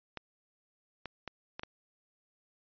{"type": "clicks", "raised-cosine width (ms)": 0.3, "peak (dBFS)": -23, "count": 5, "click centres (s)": [0.173, 1.057, 1.277, 1.595, 1.634], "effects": ["resampled to 11025 Hz"]}